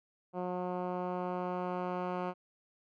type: tone with low-pass filter sweep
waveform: 10% pulse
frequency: 180.4 Hz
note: F#3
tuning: 44 cents flat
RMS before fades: -36 dBFS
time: 0.33-2.34 s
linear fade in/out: 50 ms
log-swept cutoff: 840 to 1600 Hz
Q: 0.98
effects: none